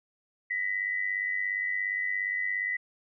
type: tone pair together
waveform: sine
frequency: 1902 / 1999.2 Hz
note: A#6 / B6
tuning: +34 / +21 cents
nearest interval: minor second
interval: 87 cents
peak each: -33 / -29 dBFS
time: 0.5-2.77 s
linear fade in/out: 10 ms
effects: none